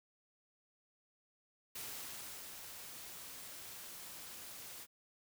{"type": "noise with ADSR envelope", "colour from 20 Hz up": "white", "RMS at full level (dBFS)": -45, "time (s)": [1.75, 4.87], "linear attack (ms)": 6, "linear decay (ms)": 710, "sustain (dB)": -5, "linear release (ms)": 48, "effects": []}